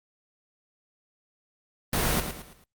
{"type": "noise with echo", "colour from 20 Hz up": "pink", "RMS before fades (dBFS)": -25, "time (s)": [1.93, 2.2], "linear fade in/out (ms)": 2, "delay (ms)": 110, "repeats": 4, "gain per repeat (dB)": -8, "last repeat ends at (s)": 2.64, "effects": ["Opus 32 kbps"]}